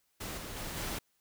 pink noise with level steps, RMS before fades -40 / -43 / -40 / -37 dBFS, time 0.2-0.99 s, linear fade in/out 10 ms, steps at 0.37 / 0.56 / 0.76 s, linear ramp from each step 10 ms, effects white hiss -75 dBFS RMS until 1.2 s

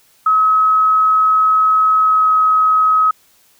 sine tone with pitch glide, 1280 to 1272.6 Hz, D#6 to D#6, +49 to +39 cents, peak -9 dBFS, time 0.26-3.11 s, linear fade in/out 5 ms, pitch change -10 cents, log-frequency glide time 1.99-2.3 s, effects white hiss -53 dBFS RMS until 3.59 s

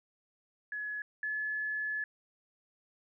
sine tone pair in turn, 1695 / 1715.7 Hz, G#6 / A6, +35 / -44 cents, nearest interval unison, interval 21 cents, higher second, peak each -35 / -32 dBFS, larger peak second, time 0.72-1.02 / 1.23-2.04 s, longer second, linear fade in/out 2 ms, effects none

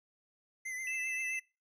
square tone with vibrato, 2042 Hz, C7, 43 cents flat, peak -38 dBFS, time 0.65-1.4 s, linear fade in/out 10 ms, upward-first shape triangle, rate 7.6 Hz, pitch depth 53 cents each way
sine tone, 2637 Hz, E7, in tune, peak -36 dBFS, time 0.87-1.39 s, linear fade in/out 2 ms
effects noise-tail reverb RT60 0.3 s tail -25 dB re dry + low-pass 12000 Hz 12 dB/octave

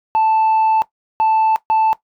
sine tone bursts at uneven times, 880 Hz, A5, in tune, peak -9 dBFS, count 3, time 0.15-0.82 / 1.2-1.56 / 1.7-1.93 s, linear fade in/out 0 ms, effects noise-tail reverb RT60 0.1 s tail -18 dB re dry + tanh soft clip ceiling -10 dBFS

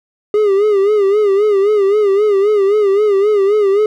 triangle tone with vibrato, 407.4 Hz, G#4, 33 cents flat, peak -7 dBFS, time 0.34-3.86 s, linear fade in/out 2 ms, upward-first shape sine, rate 3.8 Hz, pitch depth 89 cents each way, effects none

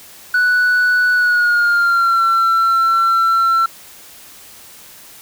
sine tone with pitch glide, 1480 to 1349.3 Hz, F#6 to E6, 0 to +40 cents, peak -8 dBFS, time 0.34-3.66 s, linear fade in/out 5 ms, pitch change -160 cents, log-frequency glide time 1.14-2.24 s, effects tanh soft clip ceiling -10 dBFS + white hiss -40 dBFS RMS until 5.21 s

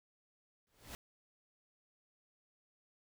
pink noise with exponential growth, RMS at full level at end -44 dBFS, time 0.67-0.95 s, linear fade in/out 1 ms, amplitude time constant 60 ms, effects none

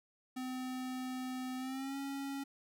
square tone with pitch glide, 256 to 276 Hz, C4 to C#4, -38 to -7 cents, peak -39 dBFS, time 0.36-2.44 s, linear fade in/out 10 ms, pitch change +131 cents, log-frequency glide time 1.57-1.97 s, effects none

